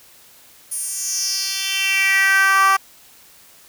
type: tone with high-pass filter sweep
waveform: 10% pulse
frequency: 388.1 Hz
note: G4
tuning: 17 cents flat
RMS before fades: -18 dBFS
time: 0.71-2.77 s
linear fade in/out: 10 ms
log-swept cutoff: 10000 to 1000 Hz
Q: 3.9
effects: white hiss -48 dBFS RMS until 3.68 s